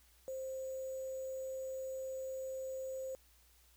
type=tone with sample-and-hold; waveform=sine; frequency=526 Hz; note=C5; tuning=9 cents sharp; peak=-39 dBFS; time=0.28-3.15 s; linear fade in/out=0 ms; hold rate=7350 Hz; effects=added 60 Hz sine -67 dBFS peak until 3.76 s + white hiss -68 dBFS RMS until 3.76 s